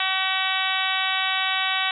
harmonic tone, 379.4 Hz, F#4, 43 cents sharp, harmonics 2 / 3 / 4 / 5 / 6 / 7 / 8 / 9 / 10, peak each -30 / -30 / -30 / -30 / -30 / -30 / -30 / -30 / -30 dBFS, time 0-1.91 s, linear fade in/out 2 ms, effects none

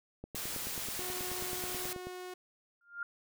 click train, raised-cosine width 2 ms, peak -30 dBFS, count 18, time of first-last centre 0.24-2.07 s, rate 9.29 Hz
white noise, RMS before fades -39 dBFS, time 0.35-1.93 s, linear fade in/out 2 ms
sawtooth tone, 364.2 Hz, F#4, 27 cents flat, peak -38 dBFS, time 0.99-2.34 s, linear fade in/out 5 ms
sine tone with exponential growth, 1402 Hz, F6, 6 cents sharp, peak -32 dBFS, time 2.81-3.03 s, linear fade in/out 2 ms, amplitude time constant 47 ms
effects none

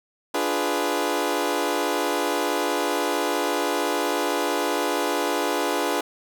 20% pulse chord, D diminished seventh, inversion none, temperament equal, 293.7 / 349.2 / 415.3 / 493.9 Hz, D4 / F4 / Ab4 / Cb5, 0 / 0 / 0 / 0 cents, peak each -23 dBFS, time 0.34-6.01 s, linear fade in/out 5 ms, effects none

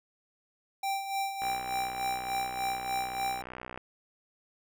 square tone with tremolo, 784 Hz, G5, in tune, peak -29 dBFS, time 0.83-3.42 s, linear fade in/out 5 ms, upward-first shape sine, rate 3.4 Hz, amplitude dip 60%
click train, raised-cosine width 0.5 ms, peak -25 dBFS, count 148, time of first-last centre 1.42-3.776 s, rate 62.4 Hz
effects none

